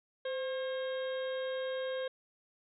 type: harmonic tone with a mistuned harmonic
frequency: 538 Hz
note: C5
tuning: 48 cents sharp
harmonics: 1 / 2 / 3 / 4 / 5 / 6 / 7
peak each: -34 / -49 / -45 / -54 / -59 / -49 / -51 dBFS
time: 0.25-2.08 s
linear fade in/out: 5 ms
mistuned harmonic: 1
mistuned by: -64 cents
effects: none